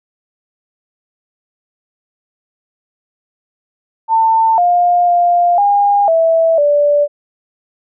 sine tone with pitch steps, 896 / 706 / 700 / 811 / 656 / 583 Hz, A5 / F5 / F5 / G#5 / E5 / D5, +31 / +19 / +4 / -41 / -9 / -13 cents, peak -8 dBFS, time 4.08-7.08 s, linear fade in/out 50 ms, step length 500 ms, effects none

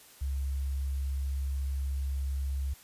sine tone with sample-and-hold, 68.3 Hz, C#2, 25 cents flat, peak -29 dBFS, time 0.21-2.74 s, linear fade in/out 10 ms, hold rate 11025 Hz, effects white hiss -55 dBFS RMS until 2.83 s + resampled to 32000 Hz

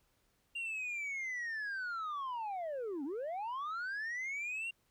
sine linear two-way sweep, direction down then up, 2794 to 260.8 to 2794 Hz, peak -34 dBFS, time 0.55-4.71 s, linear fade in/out 10 ms, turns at 3.04 s, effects tanh soft clip ceiling -36 dBFS + pink hiss -75 dBFS RMS until 4.9 s

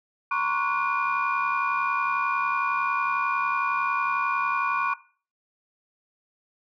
sine tone cluster, 940 / 1053 / 1124 / 1465 / 2420 Hz, A#5 / C6 / C#6 / F#6 / D#7, +14 / +11 / +24 / -18 / -49 cents, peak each -32 / -30 / -25 / -30 / -30 dBFS, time 0.31-4.94 s, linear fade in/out 5 ms, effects noise-tail reverb RT60 0.4 s tail -17 dB re dry + tanh soft clip ceiling -14 dBFS

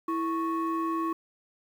sine tone pair together, 328.8 / 1105.9 Hz, E4 / C#6, -4 / -4 cents, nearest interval octave + major sixth, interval 2100 cents, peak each -27 / -28 dBFS, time 0.08-1.13 s, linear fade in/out 5 ms, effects tanh soft clip ceiling -23 dBFS + 9-bit

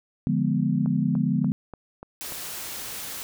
sine chord, D diminished seventh, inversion none, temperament equal, 146.83 / 174.61 / 207.7 / 246.9 Hz, D3 / F3 / Ab3 / Cb4, 0 / 0 / 0 / 0 cents, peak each -26 dBFS, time 0.27-1.52 s, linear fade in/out 0 ms
click train, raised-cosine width 1 ms, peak -25 dBFS, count 6, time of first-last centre 0.86-2.322 s, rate 3.42 Hz
white noise, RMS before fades -35 dBFS, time 2.21-3.23 s, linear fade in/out 0 ms
effects none

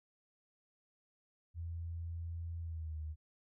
sine tone with pitch glide, 84 to 77.47 Hz, E2 to D#2, +33 to -7 cents, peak -39 dBFS, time 1.54-3.16 s, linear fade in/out 50 ms, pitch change -140 cents, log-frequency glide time 2.6-2.98 s, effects none

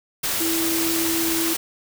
sine tone in noise, 329.7 Hz, E4, in tune, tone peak -23 dBFS, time 0.4-1.54 s, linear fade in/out 10 ms, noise white, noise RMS -24 dBFS, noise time 0.23-1.57 s, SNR -2 dB, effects none

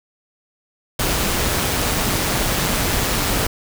pink noise with amplitude modulation, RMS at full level -18 dBFS, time 0.99-3.47 s, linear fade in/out 5 ms, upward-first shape sine, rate 188 Hz, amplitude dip 40%, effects none

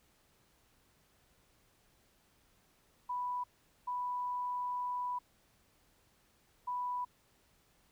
sine tone bursts at uneven times, 987.8 Hz, B5, in tune, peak -34 dBFS, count 3, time 3.09-3.44 / 3.87-5.19 / 6.67-7.05 s, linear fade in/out 10 ms, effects pink hiss -70 dBFS RMS until 7.91 s

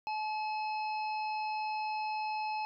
harmonic tone with a mistuned harmonic, 859 Hz, A5, 42 cents flat, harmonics 1 / 3 / 5 / 6, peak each -33 / -42 / -51 / -51 dBFS, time 0.07-2.65 s, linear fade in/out 0 ms, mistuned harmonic 5, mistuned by -41 cents, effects none

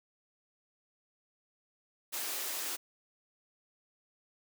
white high-pass noise, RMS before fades -37 dBFS, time 2.12-2.77 s, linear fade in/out 20 ms, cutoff 270 Hz, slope 48 dB/octave, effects none

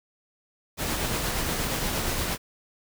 pink noise with tremolo, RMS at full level -27 dBFS, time 0.77-2.38 s, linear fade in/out 50 ms, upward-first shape sine, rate 8.5 Hz, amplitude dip 25%, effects none

